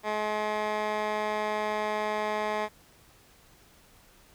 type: tone with band-pass filter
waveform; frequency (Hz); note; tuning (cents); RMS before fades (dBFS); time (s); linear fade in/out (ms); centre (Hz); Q
15% pulse; 212.5; G#3; +40; -30; 0.03-2.69; 50; 1200; 0.96
effects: pink hiss -58 dBFS RMS until 4.34 s